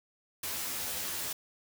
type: noise with comb filter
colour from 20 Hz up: white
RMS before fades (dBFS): -36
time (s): 0.43-1.33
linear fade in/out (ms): 5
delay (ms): 12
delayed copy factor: +0.95
effects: none